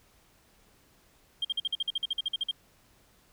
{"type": "tone bursts", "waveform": "sine", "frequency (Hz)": 3199, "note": "G7", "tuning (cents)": 34, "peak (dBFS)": -25, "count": 15, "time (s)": [1.42, 2.512], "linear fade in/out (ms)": 5, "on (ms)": 28, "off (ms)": 48, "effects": ["tanh soft clip ceiling -22 dBFS", "pink hiss -63 dBFS RMS until 3.32 s"]}